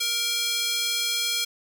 square tone with high-pass filter, 468.6 Hz, A#4, 9 cents sharp, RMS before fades -26 dBFS, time 0-1.45 s, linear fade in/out 10 ms, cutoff 3400 Hz, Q 1.6, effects none

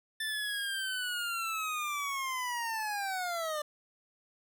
25% pulse linear sweep, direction down, 1772 to 590 Hz, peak -29 dBFS, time 0.2-3.62 s, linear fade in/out 5 ms, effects none

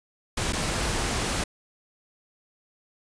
pink noise with dropouts, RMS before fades -27 dBFS, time 0.37-1.44 s, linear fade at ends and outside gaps 5 ms, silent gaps 0.525-0.531 s, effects resampled to 22050 Hz

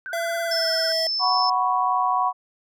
sine tone with vibrato, 1495 Hz, F#6, 17 cents sharp, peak -30 dBFS, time 0.06-0.92 s, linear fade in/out 0 ms, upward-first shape triangle, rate 18 Hz, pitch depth 110 cents each way
square tone with pitch glide, 674 to 651.4 Hz, E5 to E5, +38 to -21 cents, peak -25 dBFS, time 0.13-1.07 s, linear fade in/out 2 ms, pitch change -59 cents, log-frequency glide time 0.44-0.71 s
sine tone, 5274 Hz, E8, in tune, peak -22 dBFS, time 0.51-1.5 s, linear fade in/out 5 ms
sine chord, F# suspended fourth, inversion none, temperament just, 740 / 986.7 / 1110 Hz, F#5 / B5 / C#6, 0 / -2 / +2 cents, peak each -23 dBFS, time 1.19-2.33 s, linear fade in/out 50 ms
effects none

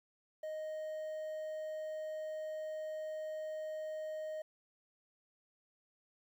triangle tone with quantisation, 622.3 Hz, D#5, in tune, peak -37 dBFS, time 0.43-4.42 s, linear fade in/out 5 ms, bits 11, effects none

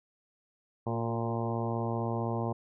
harmonic tone with a mistuned harmonic, 115.5 Hz, A#2, 16 cents flat, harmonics 1 / 2 / 3 / 4 / 5 / 6 / 7 / 8 / 9, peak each -33 / -36 / -38 / -39 / -40 / -41 / -41 / -42 / -43 dBFS, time 0.86-2.53 s, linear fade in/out 10 ms, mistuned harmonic 3, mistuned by +28 cents, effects none

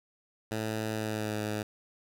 10% pulse tone with pitch glide, 109.5 to 106.51 Hz, A2 to G#2, -8 to +44 cents, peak -23 dBFS, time 0.51-1.63 s, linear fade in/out 5 ms, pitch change -48 cents, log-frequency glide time 0.94-1.38 s, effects none

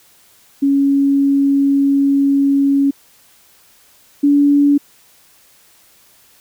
sine tone pair in turn, 278.1 / 286.2 Hz, C#4 / D4, +6 / -45 cents, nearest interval unison, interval 49 cents, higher second, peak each -10 / -8 dBFS, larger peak second, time 0.62-2.91 / 4.23-4.78 s, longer first, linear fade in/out 10 ms, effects white hiss -50 dBFS RMS until 6.4 s

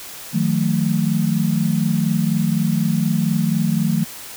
sine tone cluster, 157.6 / 181.7 / 220.9 Hz, D#3 / F#3 / A3, +23 / -31 / +7 cents, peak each -20 dBFS, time 0.33-4.05 s, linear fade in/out 20 ms, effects white hiss -35 dBFS RMS until 4.36 s

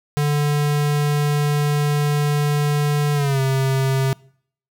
square tone with pitch glide, 146.83 to 133.87 Hz, D3 to C3, 0 to +40 cents, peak -17 dBFS, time 0.17-4.13 s, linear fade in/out 0 ms, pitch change -160 cents, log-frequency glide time 3.14-3.4 s, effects noise-tail reverb RT60 0.6 s tail -24 dB re dry

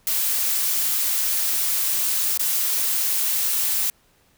blue noise with dropouts, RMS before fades -22 dBFS, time 0.07-3.9 s, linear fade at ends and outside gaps 1 ms, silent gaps 2.375-2.394 s, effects pink hiss -60 dBFS RMS until 4.37 s

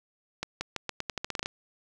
accelerating click train, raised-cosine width 0.2 ms, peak -14 dBFS, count 13, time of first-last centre 0.43-1.459 s, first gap 180 ms, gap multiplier 0.85, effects none

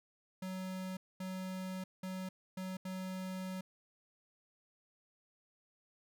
square tone bursts at uneven times, 186.8 Hz, F#3, 17 cents sharp, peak -40 dBFS, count 5, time 0.42-0.97 / 1.2-1.84 / 2.03-2.29 / 2.57-2.77 / 2.85-3.61 s, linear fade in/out 5 ms, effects none

